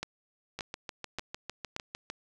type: two click trains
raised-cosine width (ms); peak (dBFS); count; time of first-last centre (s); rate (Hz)
0.2; -17 / -20; 4 / 11; 0.03-1.764 / 0.59-2.101; 1.73 / 6.62
effects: none